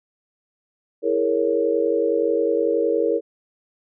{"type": "chord", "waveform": "sine", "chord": "A# half-diminished seventh", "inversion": "second", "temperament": "equal", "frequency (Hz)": [329.6, 415.3, 466.2, 554.4], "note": ["E4", "G#4", "A#4", "C#5"], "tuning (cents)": [0, 0, 0, 0], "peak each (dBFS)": [-25, -24, -20, -25], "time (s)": [1.02, 3.21], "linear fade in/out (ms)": 50, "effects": []}